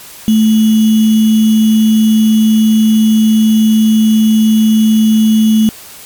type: tone with sample-and-hold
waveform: sine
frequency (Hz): 218.5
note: A3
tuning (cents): -12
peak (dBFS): -5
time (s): 0.28-5.69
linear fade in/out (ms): 0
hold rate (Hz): 3150
effects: white hiss -33 dBFS RMS until 6.05 s + MP3 96 kbps